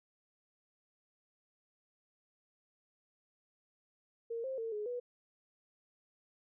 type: tone with pitch steps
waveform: sine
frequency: 461.9 / 528 / 453.3 / 420.3 / 488.8 Hz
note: A#4 / C5 / A#4 / G#4 / B4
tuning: -16 / +16 / -48 / +21 / -18 cents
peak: -36 dBFS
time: 4.3-5 s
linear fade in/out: 10 ms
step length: 140 ms
effects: none